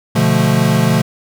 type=chord; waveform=square; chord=B half-diminished seventh; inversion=none; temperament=equal; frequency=123.47 / 146.83 / 174.61 / 220 Hz; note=B2 / D3 / F3 / A3; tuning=0 / 0 / 0 / 0 cents; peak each=-17 dBFS; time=0.15-1.02 s; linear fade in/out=10 ms; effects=none